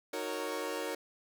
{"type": "chord", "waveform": "sawtooth", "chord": "D# minor seventh", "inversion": "none", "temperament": "equal with one note detuned", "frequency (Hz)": [311.1, 370, 462.4, 554.4], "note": ["D#4", "F#4", "A#4", "C#5"], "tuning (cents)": [0, 0, -14, 0], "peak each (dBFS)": [-38, -38, -35, -36], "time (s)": [0.13, 0.95], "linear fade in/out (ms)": 5, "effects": []}